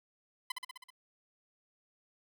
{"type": "tone with echo", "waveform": "15% pulse", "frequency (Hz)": 1014, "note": "B5", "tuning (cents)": 45, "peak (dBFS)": -27, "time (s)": [0.5, 0.52], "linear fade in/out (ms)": 5, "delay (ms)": 64, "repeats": 6, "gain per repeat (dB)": -3, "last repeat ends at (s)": 0.904, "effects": []}